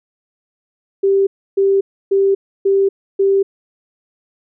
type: tone bursts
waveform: sine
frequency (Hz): 392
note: G4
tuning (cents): 0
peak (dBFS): -10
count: 5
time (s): 1.03-3.43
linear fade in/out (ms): 10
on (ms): 240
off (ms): 300
effects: none